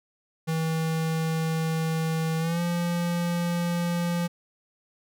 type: tone with pitch glide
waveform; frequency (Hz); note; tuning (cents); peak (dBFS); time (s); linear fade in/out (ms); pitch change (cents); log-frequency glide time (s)
square; 161.2 to 172.77; E3 to F3; -38 to -18; -25; 0.47-4.28; 20; +120; 2.39-2.61
effects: none